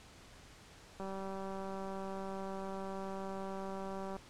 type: click train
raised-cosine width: 1 ms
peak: -30 dBFS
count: 612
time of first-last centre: 1-4.166 s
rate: 193 Hz
effects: pink hiss -57 dBFS RMS until 4.29 s + low-pass 8000 Hz 12 dB/octave

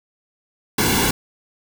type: noise with comb filter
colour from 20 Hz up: pink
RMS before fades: -18 dBFS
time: 0.78-1.11 s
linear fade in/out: 5 ms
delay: 1.6 ms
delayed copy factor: -0.8
effects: none

